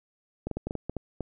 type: clicks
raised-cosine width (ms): 2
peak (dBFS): -18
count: 9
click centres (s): 0.47 / 0.513 / 0.57 / 0.67 / 0.709 / 0.753 / 0.896 / 0.967 / 1.207
effects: none